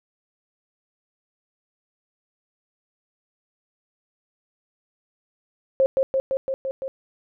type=tone with echo; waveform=sine; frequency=534 Hz; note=C5; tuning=35 cents sharp; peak=-14 dBFS; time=5.8-5.86 s; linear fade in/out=0 ms; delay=170 ms; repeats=6; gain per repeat=-2 dB; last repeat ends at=6.88 s; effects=none